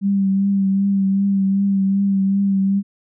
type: tone with vibrato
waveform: sine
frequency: 196 Hz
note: G3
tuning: in tune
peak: -14 dBFS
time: 0.01-2.83 s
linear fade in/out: 50 ms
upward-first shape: triangle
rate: 2.6 Hz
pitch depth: 33 cents each way
effects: none